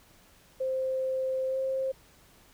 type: tone with pitch glide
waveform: sine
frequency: 523.3 to 530 Hz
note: C5 to C5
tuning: 0 to +22 cents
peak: -27 dBFS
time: 0.6-1.92 s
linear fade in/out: 10 ms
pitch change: +22 cents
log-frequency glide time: 1.48-1.58 s
effects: pink hiss -59 dBFS RMS until 2.53 s